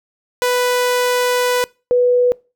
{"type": "tone pair in turn", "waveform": ["sawtooth", "sine"], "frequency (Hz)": [494.7, 492.5], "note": ["B4", "B4"], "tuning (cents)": [3, -5], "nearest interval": "unison", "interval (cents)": 8, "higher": "first", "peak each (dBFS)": -10, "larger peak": "neither", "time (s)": [[0.42, 1.64], [1.91, 2.32]], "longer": "first", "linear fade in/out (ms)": 0, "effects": ["noise-tail reverb RT60 0.3 s tail -24 dB re dry"]}